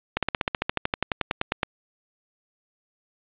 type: slowing click train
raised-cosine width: 0.3 ms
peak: -6 dBFS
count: 19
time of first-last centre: 0.17-1.632 s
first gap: 57 ms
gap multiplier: 1.04
effects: resampled to 8000 Hz + 8-bit